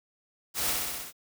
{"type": "noise with echo", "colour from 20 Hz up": "white", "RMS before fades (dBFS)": -30, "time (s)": [0.54, 0.75], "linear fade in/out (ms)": 50, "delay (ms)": 63, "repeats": 6, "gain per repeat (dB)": -2, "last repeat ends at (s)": 1.128, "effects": []}